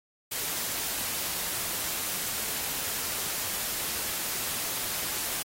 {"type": "noise", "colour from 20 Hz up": "white", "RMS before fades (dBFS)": -32, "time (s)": [0.31, 5.43], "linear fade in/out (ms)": 10, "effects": ["AAC 48 kbps"]}